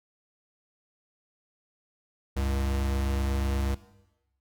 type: tone pair together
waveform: square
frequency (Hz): 68 / 96.23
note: C#2 / G2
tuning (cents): -33 / -32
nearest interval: tritone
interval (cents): 601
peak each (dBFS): -27 / -36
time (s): 2.36-3.75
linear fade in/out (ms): 10
effects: noise-tail reverb RT60 1.0 s tail -17 dB re dry